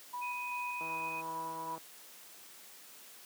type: tone with tremolo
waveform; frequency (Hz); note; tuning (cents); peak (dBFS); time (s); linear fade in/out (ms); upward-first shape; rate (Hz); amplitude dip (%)
sine; 981; B5; -12; -37; 0.13-1.76; 10; square; 2.6; 25
type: tone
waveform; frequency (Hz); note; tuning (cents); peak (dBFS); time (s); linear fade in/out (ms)
sine; 2500; D#7; +8; -39; 0.21-1.22; 20
type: click train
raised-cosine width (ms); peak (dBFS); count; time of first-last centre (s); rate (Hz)
1; -34; 158; 0.81-1.779; 162
effects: white hiss -54 dBFS RMS until 3.25 s + high-pass 200 Hz 12 dB/octave